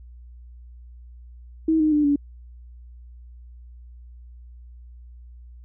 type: tone with pitch steps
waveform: sine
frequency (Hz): 320 / 308.6 / 297.5 / 286.9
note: D#4 / D#4 / D4 / D4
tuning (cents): +49 / -14 / +22 / -40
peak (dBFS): -16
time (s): 1.68-2.16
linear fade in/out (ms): 5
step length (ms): 120
effects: added 60 Hz sine -41 dBFS peak until 5.64 s